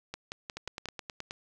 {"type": "two click trains", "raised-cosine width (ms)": 0.2, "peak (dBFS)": [-20, -21], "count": [5, 8], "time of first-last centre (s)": [[0.14, 0.857], [0.57, 1.309]], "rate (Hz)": [5.58, 9.47], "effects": []}